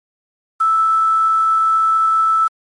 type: tone with quantisation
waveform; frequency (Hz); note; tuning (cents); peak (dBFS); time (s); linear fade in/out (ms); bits
sine; 1316; E6; -3; -11; 0.6-2.48; 10; 6
effects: MP3 48 kbps